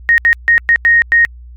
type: tone bursts at uneven times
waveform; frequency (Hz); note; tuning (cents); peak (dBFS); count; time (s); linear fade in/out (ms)
sine; 1864.7; A#6; 0; -5; 6; 0.09-0.18 / 0.25-0.33 / 0.48-0.58 / 0.69-0.76 / 0.85-1.02 / 1.12-1.25; 0
effects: added 60 Hz sine -31 dBFS peak until 1.56 s + MP3 96 kbps